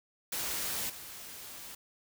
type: noise with level steps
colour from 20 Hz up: white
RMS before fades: -35 / -46 dBFS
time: 0.32-1.75 s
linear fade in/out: 5 ms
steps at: 0.89 s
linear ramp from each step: 10 ms
effects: none